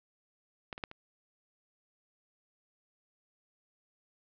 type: clicks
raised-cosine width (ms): 0.3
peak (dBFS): -22 / -27 / -18 / -30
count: 4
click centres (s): 0.728 / 0.779 / 0.838 / 0.914
effects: low-pass 4000 Hz 12 dB/octave